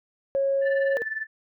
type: tone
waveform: sine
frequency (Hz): 548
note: C#5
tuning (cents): -20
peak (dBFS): -20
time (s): 0.35-0.97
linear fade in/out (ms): 0
type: tone with tremolo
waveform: sine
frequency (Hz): 1757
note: A6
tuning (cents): -3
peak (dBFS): -24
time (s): 0.61-1.27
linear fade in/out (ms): 50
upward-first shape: triangle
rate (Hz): 20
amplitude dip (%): 85
type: tone with exponential growth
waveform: sine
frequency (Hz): 469.5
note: A#4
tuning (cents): +12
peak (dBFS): -25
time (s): 0.86-1.02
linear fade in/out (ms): 0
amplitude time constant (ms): 34
effects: tanh soft clip ceiling -14 dBFS